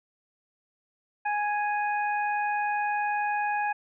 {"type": "harmonic tone", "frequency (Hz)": 830.6, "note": "G#5", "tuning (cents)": 0, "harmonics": [1, 2, 3], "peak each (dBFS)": [-26, -32, -36], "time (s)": [1.25, 3.73], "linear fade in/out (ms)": 10, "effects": []}